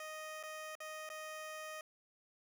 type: tone with dropouts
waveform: 15% pulse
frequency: 622 Hz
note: D#5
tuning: 1 cent flat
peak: -38 dBFS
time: 0-1.81 s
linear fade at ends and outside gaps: 2 ms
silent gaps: 0.429-0.435 / 0.753-0.803 / 1.091-1.1 s
effects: none